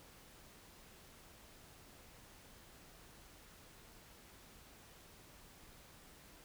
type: silence
effects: pink hiss -60 dBFS RMS until 6.44 s

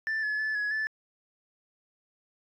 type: tone with pitch steps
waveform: sine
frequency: 1768 / 1711 / 1737 / 1682 / 1746 Hz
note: A6 / A6 / A6 / G#6 / A6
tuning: +8 / -49 / -23 / +22 / -14 cents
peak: -25 dBFS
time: 0.07-0.87 s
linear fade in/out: 0 ms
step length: 160 ms
effects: tanh soft clip ceiling -26 dBFS

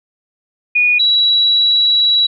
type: tone pair in turn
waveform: sine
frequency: 2457 / 3907 Hz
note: D#7 / B7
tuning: -22 / -19 cents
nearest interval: minor sixth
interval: 803 cents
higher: second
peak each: -9 dBFS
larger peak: neither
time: 0.75-0.99 / 0.99-2.27 s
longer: second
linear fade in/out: 10 ms
effects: none

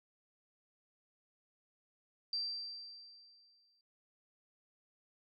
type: tone with exponential decay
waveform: sine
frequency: 4696 Hz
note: D8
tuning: 1 cent flat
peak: -33 dBFS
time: 2.33-3.81 s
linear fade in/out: 2 ms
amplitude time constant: 320 ms
effects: none

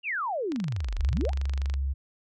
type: exponential two-way sweep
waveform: sine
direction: down then up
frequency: 2919 to 33.25 to 931 Hz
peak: -27 dBFS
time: 0.03-1.32 s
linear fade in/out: 50 ms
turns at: 1 s
type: click train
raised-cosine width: 0.2 ms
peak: -22 dBFS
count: 31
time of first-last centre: 0.52-1.74 s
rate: 24.6 Hz
type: tone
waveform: sine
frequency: 68.1 Hz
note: C#2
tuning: 30 cents flat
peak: -25 dBFS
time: 0.98-1.94 s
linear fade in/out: 20 ms
effects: none

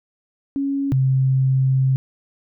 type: tone pair in turn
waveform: sine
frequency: 277.2 / 132.34 Hz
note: C#4 / C3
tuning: 0 / +20 cents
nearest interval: octave + minor second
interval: 1280 cents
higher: first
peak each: -19 / -14 dBFS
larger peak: second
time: 0.56-0.92 / 0.92-1.96 s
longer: second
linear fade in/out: 0 ms
effects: none

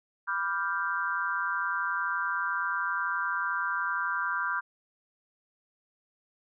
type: chord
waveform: sine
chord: G dominant seventh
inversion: first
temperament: equal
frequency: 987.8 / 1174.7 / 1396.9 / 1568 Hz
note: B5 / D6 / F6 / G6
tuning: 0 / 0 / 0 / 0 cents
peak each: -35 / -34 / -32 / -32 dBFS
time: 0.27-4.61 s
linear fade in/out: 20 ms
effects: none

